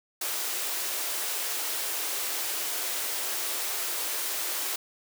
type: high-pass noise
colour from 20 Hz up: white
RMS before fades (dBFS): -31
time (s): 0.21-4.76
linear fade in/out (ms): 5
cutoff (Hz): 310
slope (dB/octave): 48
effects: none